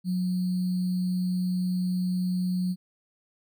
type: tone with sample-and-hold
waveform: sine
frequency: 181.9 Hz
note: F#3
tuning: 29 cents flat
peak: -24 dBFS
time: 0.04-2.76 s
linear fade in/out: 50 ms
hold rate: 4410 Hz
effects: none